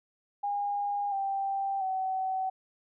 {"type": "tone with pitch steps", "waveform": "sine", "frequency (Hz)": [813, 784.9, 757.7], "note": ["G#5", "G5", "F#5"], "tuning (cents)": [-37, 2, 41], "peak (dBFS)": -28, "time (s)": [0.43, 2.5], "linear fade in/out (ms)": 10, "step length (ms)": 690, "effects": []}